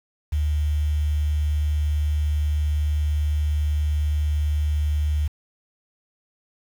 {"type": "tone with quantisation", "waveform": "sine", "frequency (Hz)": 74.8, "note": "D2", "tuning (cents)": 32, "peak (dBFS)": -19, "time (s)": [0.32, 5.28], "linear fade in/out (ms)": 10, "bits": 7, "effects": []}